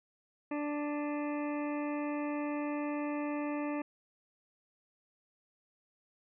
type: harmonic tone with a mistuned harmonic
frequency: 293.7 Hz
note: D4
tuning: in tune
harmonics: 1 / 2 / 3 / 4 / 6 / 7 / 8 / 9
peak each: -34 / -40 / -44 / -46 / -50 / -51 / -52 / -53 dBFS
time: 0.51-3.82 s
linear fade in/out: 5 ms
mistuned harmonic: 8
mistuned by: +55 cents
effects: none